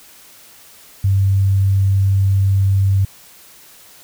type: tone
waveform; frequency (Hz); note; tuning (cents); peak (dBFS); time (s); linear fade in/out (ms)
sine; 97.4; G2; -11; -11; 1.04-3.05; 5
effects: white hiss -44 dBFS RMS until 4.03 s